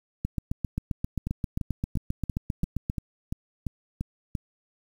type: two click trains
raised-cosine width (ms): 5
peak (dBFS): -15 / -17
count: 21 / 10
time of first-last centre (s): 0.25-2.899 / 1.27-4.352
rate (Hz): 7.55 / 2.92
effects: 8-bit